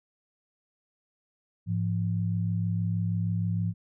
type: tone pair together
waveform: sine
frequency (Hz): 105.3 / 171.7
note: G#2 / F3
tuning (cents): +24 / -29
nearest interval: minor sixth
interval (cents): 847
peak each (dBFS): -27 / -29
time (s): 1.66-3.74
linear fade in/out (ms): 50
effects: none